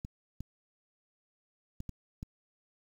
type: clicks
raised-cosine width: 5 ms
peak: -27 dBFS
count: 5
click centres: 0.049 / 0.406 / 1.804 / 1.893 / 2.229 s
effects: 9-bit